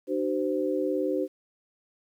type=tone cluster; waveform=sine; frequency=300.7 / 378.7 / 516 Hz; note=D4 / F#4 / C5; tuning=+41 / +40 / -24 cents; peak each=-29 dBFS; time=0.07-1.28 s; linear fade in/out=50 ms; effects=10-bit